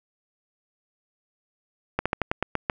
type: slowing click train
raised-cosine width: 0.5 ms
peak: -8 dBFS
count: 8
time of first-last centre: 1.99-2.698 s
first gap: 66 ms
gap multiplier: 1.14
effects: none